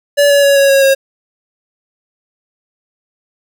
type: tone with pitch steps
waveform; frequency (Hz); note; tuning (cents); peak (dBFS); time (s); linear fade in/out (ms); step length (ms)
square; 574 / 567.4 / 560.9 / 554.4 / 548.1 / 541.8; D5 / C#5 / C#5 / C#5 / C#5 / C#5; -40 / +40 / +20 / 0 / -20 / -40; -7; 0.17-0.95; 20; 130
effects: none